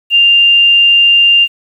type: tone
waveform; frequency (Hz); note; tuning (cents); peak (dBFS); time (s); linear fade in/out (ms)
sine; 2794; F7; 0; -4; 0.1-1.48; 50
effects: 7-bit